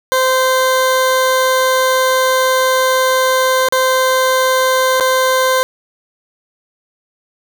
20% pulse tone with dropouts, 518 Hz, C5, 17 cents flat, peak -6 dBFS, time 0.12-5.63 s, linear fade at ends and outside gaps 0 ms, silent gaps 3.686-3.724 / 4.999-5.007 s, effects none

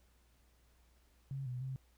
sine tone with pitch steps, 136.2 / 124.9 / 132 Hz, C#3 / B2 / C3, -30 / +20 / +16 cents, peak -38 dBFS, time 1.31-1.76 s, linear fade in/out 0 ms, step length 150 ms, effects added 60 Hz sine -67 dBFS peak until 1.97 s + pink hiss -73 dBFS RMS until 1.97 s

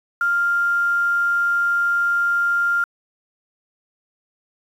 sine tone with quantisation, 1396.9 Hz, F6, in tune, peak -16 dBFS, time 0.21-2.84 s, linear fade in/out 2 ms, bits 7, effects resampled to 32000 Hz

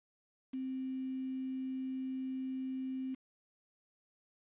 sine tone with quantisation, 261.6 Hz, C4, in tune, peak -36 dBFS, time 0.53-3.15 s, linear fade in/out 10 ms, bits 9, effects resampled to 8000 Hz

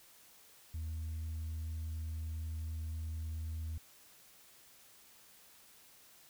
sine tone, 80 Hz, D#2, 49 cents sharp, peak -35 dBFS, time 0.74-3.78 s, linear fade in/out 5 ms, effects tanh soft clip ceiling -36 dBFS + white hiss -61 dBFS RMS until 6.29 s

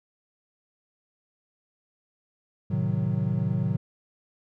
triangle chord, A diminished seventh, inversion none, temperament equal, 110 / 130.81 / 155.56 / 185 Hz, A2 / C3 / Eb3 / Gb3, 0 / 0 / 0 / 0 cents, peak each -27 dBFS, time 2.7-3.77 s, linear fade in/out 10 ms, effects none

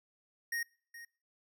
square tone with echo, 1864.7 Hz, A#6, in tune, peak -34 dBFS, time 0.52-0.63 s, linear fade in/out 5 ms, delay 420 ms, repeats 1, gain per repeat -14 dB, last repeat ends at 1.05 s, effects noise-tail reverb RT60 0.5 s tail -25 dB re dry

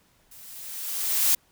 blue noise with level ramp, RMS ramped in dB -48 to -19 dBFS, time 0.31-1.35 s, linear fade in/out 5 ms, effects pink hiss -63 dBFS RMS until 1.51 s

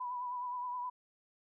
sine tone with vibrato, 987.8 Hz, B5, in tune, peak -36 dBFS, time 0-0.9 s, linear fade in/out 10 ms, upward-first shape triangle, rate 9.6 Hz, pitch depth 43 cents each way, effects none

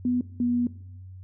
sine tone pair in turn, 246.9 / 242.2 Hz, B3 / B3, 0 / -34 cents, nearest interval unison, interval 34 cents, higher first, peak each -21 dBFS, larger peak neither, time 0.05-0.21 / 0.4-0.67 s, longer second, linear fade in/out 2 ms, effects noise-tail reverb RT60 0.8 s tail -18 dB re dry + added 93 Hz sine -40 dBFS peak until 1.23 s

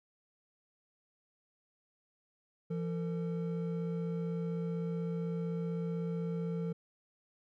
triangle tone pair together, 169.08 / 451.4 Hz, E3 / A4, +44 / +44 cents, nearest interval octave + perfect fourth, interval 1700 cents, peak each -32 / -38 dBFS, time 2.7-6.73 s, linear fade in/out 10 ms, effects none

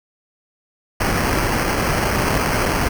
pink noise with sample-and-hold, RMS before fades -19 dBFS, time 1-2.89 s, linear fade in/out 10 ms, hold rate 3675 Hz, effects none

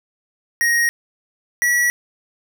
square tone pair in turn, 1876 / 1934.3 Hz, A#6 / B6, +11 / -37 cents, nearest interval minor second, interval 52 cents, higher second, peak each -15 dBFS, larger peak neither, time 0.61-0.89 / 1.62-1.9 s, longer neither, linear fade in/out 0 ms, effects none

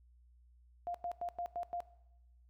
sine tone bursts, 698.5 Hz, F5, in tune, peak -36 dBFS, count 6, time 0.87-1.804 s, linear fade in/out 0 ms, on 74 ms, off 98 ms, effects noise-tail reverb RT60 0.9 s tail -18 dB re dry + added 60 Hz sine -61 dBFS peak until 2.49 s

